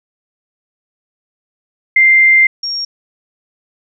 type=tone pair in turn; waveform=sine; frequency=2093 / 5560 Hz; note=C7 / F8; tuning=0 / -9 cents; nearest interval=octave + perfect fourth; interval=1691 cents; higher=second; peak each=-5 / -17 dBFS; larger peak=first; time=1.96-2.47 / 2.63-2.85 s; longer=first; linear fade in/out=5 ms; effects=none